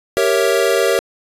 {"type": "chord", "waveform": "square", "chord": "G diminished seventh", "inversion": "none", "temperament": "equal", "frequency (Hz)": [392, 466.2, 554.4, 659.3], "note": ["G4", "Bb4", "Db5", "Fb5"], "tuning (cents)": [0, 0, 0, 0], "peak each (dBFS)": [-19, -18, -19, -22], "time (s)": [0.17, 0.99], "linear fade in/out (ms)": 0, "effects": ["resampled to 32000 Hz"]}